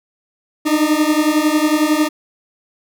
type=beating tone pair; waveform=40% pulse; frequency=300 / 311 Hz; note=D4 / D#4; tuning=+37 / -1 cents; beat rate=11 Hz; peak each=-15 dBFS; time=0.65-2.09 s; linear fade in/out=20 ms; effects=none